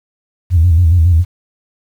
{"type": "tone with vibrato", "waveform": "sine", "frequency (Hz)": 84.8, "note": "E2", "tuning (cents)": 50, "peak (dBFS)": -5, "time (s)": [0.5, 1.25], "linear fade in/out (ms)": 50, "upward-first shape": "square", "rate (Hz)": 7.2, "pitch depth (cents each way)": 88, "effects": ["tanh soft clip ceiling -1 dBFS", "7-bit"]}